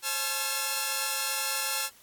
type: tone cluster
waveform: 5% pulse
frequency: 537 / 860 / 1364 Hz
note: C5 / A5 / F6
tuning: +45 / -40 / -41 cents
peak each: -25 / -20 / -19 dBFS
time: 0.02-1.9 s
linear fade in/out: 50 ms
effects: white hiss -57 dBFS RMS until 2.02 s + AAC 64 kbps